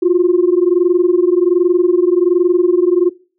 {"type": "tone pair together", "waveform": "sine", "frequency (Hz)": [345.7, 367], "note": ["F4", "F#4"], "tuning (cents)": [-18, -14], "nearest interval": "minor second", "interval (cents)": 104, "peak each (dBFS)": -11, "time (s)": [0.02, 3.1], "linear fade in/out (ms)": 10, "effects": ["noise-tail reverb RT60 0.4 s tail -20 dB re dry", "tanh soft clip ceiling -3 dBFS"]}